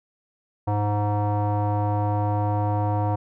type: tone with low-pass filter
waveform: square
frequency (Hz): 103.83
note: G#2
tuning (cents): 0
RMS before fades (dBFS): -23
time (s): 0.67-3.16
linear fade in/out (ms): 10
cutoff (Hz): 850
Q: 5.8
effects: none